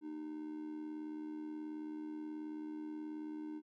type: tone with amplitude modulation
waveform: triangle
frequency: 305.6 Hz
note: D#4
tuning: 31 cents flat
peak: -37 dBFS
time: 0.01-3.62 s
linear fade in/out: 50 ms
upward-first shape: sine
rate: 78.6 Hz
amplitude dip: 60%
effects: none